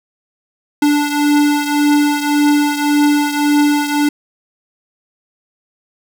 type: beating tone pair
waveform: square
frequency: 292.4 / 294.2 Hz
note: D4 / D4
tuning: -7 / +3 cents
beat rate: 1.8 Hz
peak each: -13 / -18 dBFS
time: 0.82-4.09 s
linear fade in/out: 5 ms
effects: none